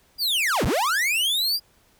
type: linear two-way sweep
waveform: 45% pulse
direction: down then up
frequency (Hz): 4920 to 31.52 to 4920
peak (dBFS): -20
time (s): 0.18-1.6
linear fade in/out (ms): 50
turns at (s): 0.65
effects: pink hiss -60 dBFS RMS until 1.99 s